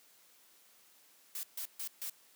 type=noise bursts; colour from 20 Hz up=blue; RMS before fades=-40 dBFS; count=4; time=1.35-2.098 s; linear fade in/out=2 ms; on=82 ms; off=140 ms; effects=white hiss -64 dBFS RMS until 2.35 s + high-pass 200 Hz 12 dB/octave